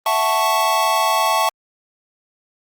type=chord; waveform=square; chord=F# minor seventh; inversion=third; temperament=equal; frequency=659.3 / 740 / 880 / 1108.7 Hz; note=E5 / F#5 / A5 / C#6; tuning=0 / 0 / 0 / 0 cents; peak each=-23 / -25 / -20 / -20 dBFS; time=0.06-1.49 s; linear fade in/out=2 ms; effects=Opus 32 kbps